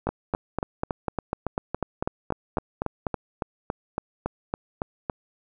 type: two click trains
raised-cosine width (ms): 1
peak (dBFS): -12 / -11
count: 19 / 13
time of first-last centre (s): 0.07-5.098 / 0.09-3.068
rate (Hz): 3.58 / 4.03
effects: none